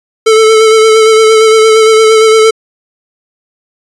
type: tone with vibrato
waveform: square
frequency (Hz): 440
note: A4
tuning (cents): 0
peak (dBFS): -3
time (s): 0.26-2.51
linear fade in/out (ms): 10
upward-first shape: sine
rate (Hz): 8.7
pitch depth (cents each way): 25
effects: resampled to 22050 Hz